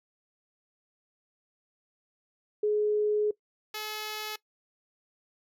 sine / 5% pulse tone pair in turn, 421 / 427.9 Hz, G#4 / A4, +24 / -48 cents, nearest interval unison, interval 28 cents, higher second, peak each -23 dBFS, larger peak neither, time 2.63-3.31 / 3.74-4.36 s, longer first, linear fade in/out 5 ms, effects noise-tail reverb RT60 0.1 s tail -20 dB re dry

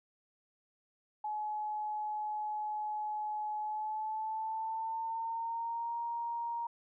sine tone with pitch glide, 849 to 936.6 Hz, G#5 to A#5, +38 to +8 cents, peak -34 dBFS, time 1.24-6.67 s, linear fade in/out 5 ms, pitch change +170 cents, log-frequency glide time 3.58-5.96 s, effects none

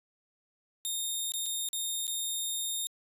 10% pulse tone with dropouts, 3679 Hz, A#7, 24 cents flat, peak -23 dBFS, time 0.85-2.87 s, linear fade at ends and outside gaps 0 ms, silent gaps 1.32-1.338 / 1.459-1.463 / 1.688-1.731 / 2.069-2.078 s, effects resampled to 32000 Hz

